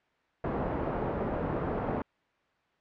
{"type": "low-pass noise", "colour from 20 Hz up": "white", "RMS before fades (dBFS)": -32, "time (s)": [0.44, 2.02], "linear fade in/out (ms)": 2, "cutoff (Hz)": 630, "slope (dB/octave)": 12, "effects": ["white hiss -69 dBFS RMS until 2.8 s", "low-pass 2000 Hz 12 dB/octave"]}